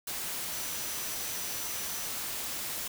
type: tone in noise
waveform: sine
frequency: 5930 Hz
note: F#8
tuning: 3 cents sharp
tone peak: -43 dBFS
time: 0.53-2.08 s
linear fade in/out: 5 ms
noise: white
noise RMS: -36 dBFS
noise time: 0.07-2.88 s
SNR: -10 dB
effects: none